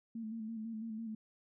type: tone with vibrato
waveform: sine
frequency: 222.8 Hz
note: A3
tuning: 22 cents sharp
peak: -39 dBFS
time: 0.15-1.15 s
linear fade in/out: 5 ms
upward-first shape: square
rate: 6 Hz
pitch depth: 40 cents each way
effects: none